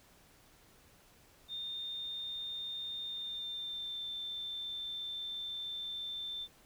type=tone with pitch glide; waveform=sine; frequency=3634 to 3557 Hz; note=A#7 to A7; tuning=-45 to +18 cents; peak=-38 dBFS; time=1.48-6.48 s; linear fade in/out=50 ms; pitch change=-37 cents; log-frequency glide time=3.03-4.05 s; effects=pink hiss -63 dBFS RMS until 6.65 s